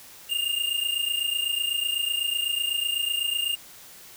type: tone pair together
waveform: square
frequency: 2804 / 2832 Hz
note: F7 / F7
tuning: +6 / +23 cents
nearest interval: unison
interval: 17 cents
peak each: -28 dBFS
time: 0.29-3.56 s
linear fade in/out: 20 ms
effects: white hiss -47 dBFS RMS until 4.16 s